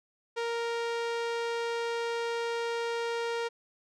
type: tone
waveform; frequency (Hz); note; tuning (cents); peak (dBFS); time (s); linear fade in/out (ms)
sawtooth; 466.2; A#4; 0; -26; 0.36-3.49; 20
effects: low-pass 5000 Hz 12 dB/octave